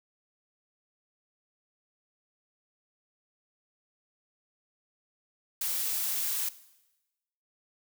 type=noise; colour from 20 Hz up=blue; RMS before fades=-31 dBFS; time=5.61-6.49 s; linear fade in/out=5 ms; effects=noise-tail reverb RT60 1.0 s tail -17 dB re dry